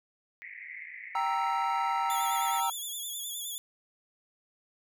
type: band-pass noise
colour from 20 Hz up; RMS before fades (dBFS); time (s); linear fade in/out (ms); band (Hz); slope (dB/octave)
white; -44; 0.42-2.6; 0; 1900 to 2200; 96
type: chord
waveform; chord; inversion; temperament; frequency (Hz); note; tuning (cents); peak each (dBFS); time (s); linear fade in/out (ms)
triangle; E diminished; first; equal; 784 / 932.3 / 1318.5; G5 / Bb5 / E6; 0 / 0 / 0; -30 / -28 / -31; 1.15-2.7; 2
type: tone with vibrato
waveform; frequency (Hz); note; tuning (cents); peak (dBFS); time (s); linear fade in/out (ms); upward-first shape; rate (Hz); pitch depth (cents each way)
10% pulse; 3426; A7; -47; -28; 2.1-3.58; 0; sine; 9.6; 66
effects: none